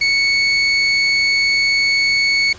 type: tone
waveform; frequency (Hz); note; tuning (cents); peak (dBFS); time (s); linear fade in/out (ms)
30% pulse; 2217; C#7; 0; -10; 0.01-2.53; 5
effects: pink hiss -39 dBFS RMS until 2.58 s + resampled to 16000 Hz